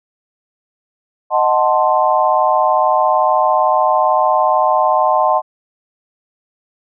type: chord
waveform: sine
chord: D# diminished seventh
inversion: none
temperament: equal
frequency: 622.3 / 740 / 880 / 1046.5 Hz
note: D#5 / F#5 / A5 / C6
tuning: 0 / 0 / 0 / 0 cents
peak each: -16 dBFS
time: 1.3-5.42 s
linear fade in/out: 50 ms
effects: none